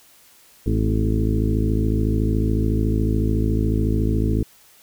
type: harmonic tone with a mistuned harmonic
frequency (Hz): 53.9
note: A1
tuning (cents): -35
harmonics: 1 / 2 / 3 / 4 / 5 / 6 / 7 / 8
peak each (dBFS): -21 / -22 / -30 / -26 / -28 / -27 / -33 / -31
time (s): 0.66-4.43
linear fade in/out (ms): 5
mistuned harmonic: 5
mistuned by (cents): -42
effects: white hiss -52 dBFS RMS until 4.82 s